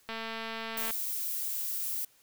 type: click train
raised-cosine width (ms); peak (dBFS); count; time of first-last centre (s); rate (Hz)
0.3; -22; 185; 0.09-0.908; 225
type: noise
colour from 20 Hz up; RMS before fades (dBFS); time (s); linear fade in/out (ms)
violet; -34; 0.77-2.05; 5
effects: white hiss -64 dBFS RMS until 2.22 s

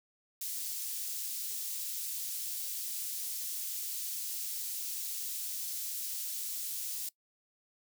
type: high-pass noise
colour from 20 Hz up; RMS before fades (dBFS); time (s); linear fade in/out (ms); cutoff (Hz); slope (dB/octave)
white; -38; 0.41-7.09; 5; 4800; 12
effects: noise-tail reverb RT60 0.1 s tail -21 dB re dry

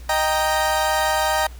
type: chord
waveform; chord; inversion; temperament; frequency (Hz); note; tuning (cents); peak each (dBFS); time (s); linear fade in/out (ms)
30% pulse; Eb major; none; equal; 622.3 / 784 / 932.3; Eb5 / G5 / Bb5; 0 / 0 / 0; -20; 0.09-1.47; 5
effects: added 60 Hz sine -35 dBFS peak until 1.59 s + pink hiss -48 dBFS RMS until 1.59 s

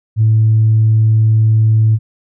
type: tone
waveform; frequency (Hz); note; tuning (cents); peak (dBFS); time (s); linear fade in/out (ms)
sine; 110; A2; 0; -6; 0.16-1.99; 50
effects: tanh soft clip ceiling -3 dBFS

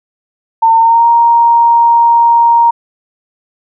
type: tone with pitch glide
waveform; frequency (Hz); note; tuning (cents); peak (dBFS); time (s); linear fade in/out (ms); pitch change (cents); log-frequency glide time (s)
sine; 906 to 934.7; A#5 to A#5; -50 to +4; -4; 0.62-2.71; 10; +54; 0.77-1.06
effects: none

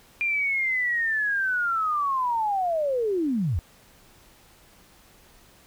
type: linear sweep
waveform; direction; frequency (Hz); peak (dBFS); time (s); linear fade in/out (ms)
sine; down; 2407 to 69.3; -22; 0.21-3.59; 0
effects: pink hiss -55 dBFS RMS until 5.66 s

